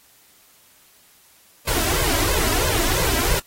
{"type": "noise with flanger", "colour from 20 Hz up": "pink", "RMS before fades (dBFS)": -21, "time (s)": [1.67, 3.4], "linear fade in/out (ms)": 10, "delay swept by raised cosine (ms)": [1.9, 3.1], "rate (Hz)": 3, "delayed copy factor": 0.8, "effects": ["white hiss -54 dBFS RMS until 3.46 s", "AAC 48 kbps"]}